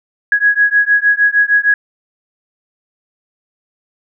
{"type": "beating tone pair", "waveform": "sine", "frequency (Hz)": [1661, 1667.5], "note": ["G#6", "G#6"], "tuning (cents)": [0, 7], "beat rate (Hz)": 6.5, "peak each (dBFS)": -12, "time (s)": [0.32, 1.74], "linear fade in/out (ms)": 2, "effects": []}